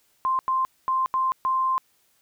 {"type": "tone bursts at uneven times", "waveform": "sine", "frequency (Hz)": 1046.5, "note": "C6", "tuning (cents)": 0, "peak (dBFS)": -20, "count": 5, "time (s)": [[0.25, 0.39], [0.48, 0.65], [0.88, 1.06], [1.14, 1.32], [1.45, 1.78]], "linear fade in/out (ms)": 0, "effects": ["white hiss -65 dBFS RMS until 2.21 s"]}